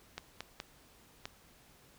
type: clicks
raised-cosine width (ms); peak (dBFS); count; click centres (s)
0.2; -22; 4; 0.18 / 0.406 / 0.601 / 1.255
effects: pink hiss -62 dBFS RMS until 1.98 s